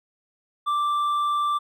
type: tone with hard clipping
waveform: sine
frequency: 1174.7 Hz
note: D6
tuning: in tune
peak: -22 dBFS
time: 0.66-1.59 s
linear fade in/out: 20 ms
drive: 4 dB
effects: none